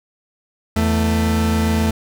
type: tone pair together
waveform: 40% pulse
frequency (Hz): 82.71 / 220.8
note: E2 / A3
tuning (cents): +6 / +6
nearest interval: octave + perfect fourth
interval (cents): 1700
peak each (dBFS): -17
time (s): 0.76-1.91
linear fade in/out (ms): 5
effects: none